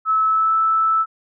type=tone with pitch glide; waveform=sine; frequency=1300 to 1315.1 Hz; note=E6 to E6; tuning=-24 to -4 cents; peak=-14 dBFS; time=0.05-1.06 s; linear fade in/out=50 ms; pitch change=+20 cents; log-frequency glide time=0.26-0.55 s; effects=none